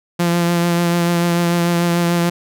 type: tone with vibrato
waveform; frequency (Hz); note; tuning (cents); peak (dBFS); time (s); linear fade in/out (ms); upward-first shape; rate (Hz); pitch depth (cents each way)
sawtooth; 172.1; F3; -25; -10; 0.19-2.3; 10; triangle; 6.8; 22
effects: none